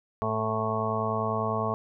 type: harmonic tone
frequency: 110 Hz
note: A2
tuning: in tune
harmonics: 1 / 2 / 4 / 5 / 6 / 7 / 8 / 9 / 10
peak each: -33 / -34 / -33 / -40 / -32 / -40 / -36 / -40 / -31 dBFS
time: 0.22-1.74 s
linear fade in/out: 0 ms
effects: none